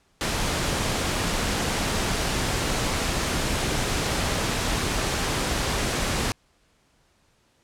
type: noise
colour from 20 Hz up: pink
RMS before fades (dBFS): -25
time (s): 0.21-6.32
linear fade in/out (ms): 0
effects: pink hiss -64 dBFS RMS until 7.63 s + low-pass 9000 Hz 12 dB/octave